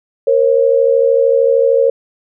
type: tone pair together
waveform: sine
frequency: 467.8 / 541 Hz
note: A#4 / C#5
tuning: +6 / -42 cents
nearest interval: minor third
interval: 252 cents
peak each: -11 dBFS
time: 0.27-1.9 s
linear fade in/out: 5 ms
effects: none